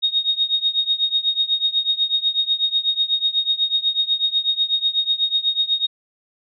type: tone with tremolo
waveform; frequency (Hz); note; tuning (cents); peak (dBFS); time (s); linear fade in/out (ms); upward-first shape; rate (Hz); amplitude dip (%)
sine; 3729; A#7; 0; -13; 0.02-5.87; 20; triangle; 8.1; 95
effects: none